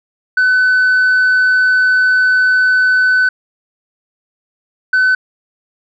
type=tone pair in turn; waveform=sine; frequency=1507 / 1512.4 Hz; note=F#6 / F#6; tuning=+31 / +38 cents; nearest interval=unison; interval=7 cents; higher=second; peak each=-6 dBFS; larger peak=neither; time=0.37-3.29 / 4.93-5.15 s; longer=first; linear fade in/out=5 ms; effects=tanh soft clip ceiling -7 dBFS